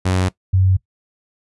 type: tone pair in turn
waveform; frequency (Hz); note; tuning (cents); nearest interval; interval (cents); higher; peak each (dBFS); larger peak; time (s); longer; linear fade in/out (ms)
sawtooth / sine; 92.5 / 94.17; F#2 / F#2; 0 / +31; unison; 31; second; -11; neither; 0.05-0.29 / 0.53-0.77; neither; 10
effects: noise-tail reverb RT60 0.1 s tail -19 dB re dry + resampled to 24000 Hz